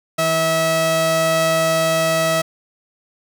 sawtooth tone pair together, 162.1 / 648 Hz, E3 / E5, -29 / -30 cents, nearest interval 2 octaves, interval 2399 cents, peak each -20 / -12 dBFS, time 0.18-2.42 s, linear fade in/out 10 ms, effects none

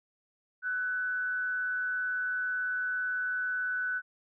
sine tone with frequency modulation, 1497 Hz, F#6, 20 cents sharp, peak -29 dBFS, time 0.62-4.02 s, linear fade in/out 50 ms, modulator 166 Hz, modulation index 0.28, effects none

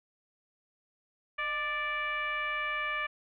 sine tone with frequency modulation, 1760 Hz, A6, in tune, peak -30 dBFS, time 1.38-3.07 s, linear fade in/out 10 ms, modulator 575 Hz, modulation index 1.4, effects none

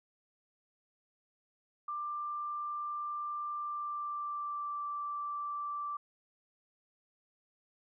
sine tone with pitch glide, 1185 to 1169.4 Hz, D6 to D6, +15 to -8 cents, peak -35 dBFS, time 1.88-5.97 s, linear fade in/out 5 ms, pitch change -23 cents, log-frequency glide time 3.53-4.82 s, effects none

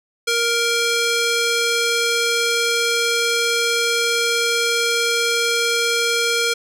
square tone with band-pass filter, 467.7 Hz, A#4, 6 cents sharp, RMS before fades -19 dBFS, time 0.27-6.54 s, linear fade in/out 10 ms, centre 4300 Hz, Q 0.61, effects none

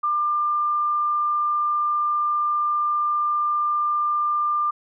sine tone, 1195 Hz, D6, 30 cents sharp, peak -19 dBFS, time 0.03-4.71 s, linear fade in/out 10 ms, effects none

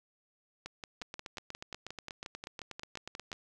two click trains, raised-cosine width 0.2 ms, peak -24 / -24 dBFS, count 20 / 16, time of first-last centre 1.02-3.317 / 0.66-3.329 s, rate 8.27 / 5.62 Hz, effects none

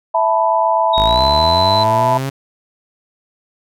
sine chord, E suspended fourth, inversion none, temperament equal, 659.3 / 880 / 987.8 Hz, E5 / A5 / B5, 0 / 0 / 0 cents, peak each -16 dBFS, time 0.14-2.18 s, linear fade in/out 10 ms
sine tone with pitch glide, 3771 to 4018 Hz, A#7 to B7, +19 to +29 cents, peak -17 dBFS, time 0.93-1.84 s, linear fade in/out 10 ms, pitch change +110 cents, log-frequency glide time 1.05-1.2 s
sawtooth linear sweep, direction up, 49 to 138.59 Hz, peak -15 dBFS, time 0.97-2.3 s, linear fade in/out 10 ms
effects none

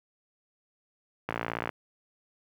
click train, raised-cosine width 0.5 ms, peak -15 dBFS, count 24, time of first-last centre 1.29-1.692 s, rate 57.2 Hz, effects high-pass 80 Hz 12 dB/octave + 9-bit

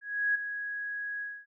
sine tone with ADSR envelope, 1661.2 Hz, G#6, in tune, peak -23 dBFS, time 0.01-1.46 s, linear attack 340 ms, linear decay 9 ms, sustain -10 dB, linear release 250 ms, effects none

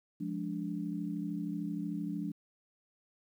sine chord, D diminished, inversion first, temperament equal with one note detuned, 174.61 / 207.7 / 291 Hz, F3 / Ab3 / D4, 0 / 0 / -16 cents, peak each -38 / -39 / -38 dBFS, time 0.2-2.32 s, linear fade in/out 10 ms, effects 11-bit

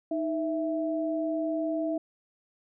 sine tone pair together, 313.6 / 659.3 Hz, D#4 / E5, +14 / 0 cents, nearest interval octave + minor second, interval 1286 cents, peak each -29 / -30 dBFS, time 0.11-1.98 s, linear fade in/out 5 ms, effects none

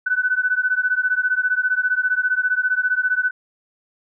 sine beating tone pair, 1493 / 1508 Hz, F#6 / F#6, +15 / +32 cents, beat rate 15 Hz, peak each -20 dBFS, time 0.06-3.31 s, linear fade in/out 10 ms, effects none

